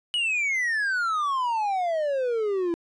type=exponential sweep; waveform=triangle; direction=down; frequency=2962 to 332.5 Hz; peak=-21 dBFS; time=0.14-2.74 s; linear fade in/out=0 ms; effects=resampled to 22050 Hz